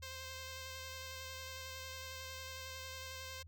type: tone with vibrato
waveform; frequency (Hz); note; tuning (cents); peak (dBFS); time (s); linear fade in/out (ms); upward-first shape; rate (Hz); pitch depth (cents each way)
5% pulse; 523.3; C5; 0; -34; 0.02-3.43; 10; square; 11; 10
effects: added 82 Hz sine -52 dBFS peak until 3.47 s + MP3 96 kbps